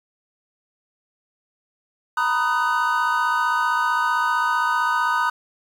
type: chord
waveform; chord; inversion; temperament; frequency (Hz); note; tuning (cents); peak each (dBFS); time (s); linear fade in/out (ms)
triangle; B major seventh; third; equal with one note detuned; 932.3 / 987.8 / 1244.5 / 1503.2; A#5 / B5 / D#6 / F#6; 0 / 0 / 0 / +27; -23 / -23 / -21 / -22; 2.17-5.3; 5
effects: 8-bit